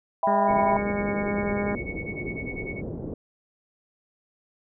sine chord, E minor, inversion none, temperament just, 659.3 / 791.1 / 988.9 Hz, E5 / G5 / B5, 0 / +16 / +2 cents, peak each -24 dBFS, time 0.23-0.77 s, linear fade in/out 2 ms
harmonic tone, 203.6 Hz, G#3, 34 cents flat, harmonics 1 / 2 / 3 / 4 / 5 / 6 / 7 / 8 / 9, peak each -28 / -31 / -32 / -36 / -39 / -44 / -42 / -43 / -43 dBFS, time 0.27-1.75 s, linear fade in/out 2 ms
sine tone with tremolo, 2217 Hz, C#7, in tune, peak -31 dBFS, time 0.47-2.82 s, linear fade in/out 50 ms, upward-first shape sine, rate 10 Hz, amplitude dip 90%
white low-pass noise, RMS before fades -34 dBFS, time 0.48-3.14 s, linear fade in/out 5 ms, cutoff 450 Hz, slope 24 dB/octave
effects none

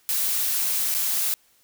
blue noise with dropouts, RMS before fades -24 dBFS, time 0.09-1.34 s, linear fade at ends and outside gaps 0 ms, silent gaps 0.941-0.948 s, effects white hiss -61 dBFS RMS until 1.63 s

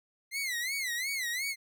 sawtooth tone with vibrato, 2051 Hz, C7, 35 cents flat, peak -28 dBFS, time 0.31-1.56 s, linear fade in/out 50 ms, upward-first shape sine, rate 2.8 Hz, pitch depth 160 cents each way, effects none

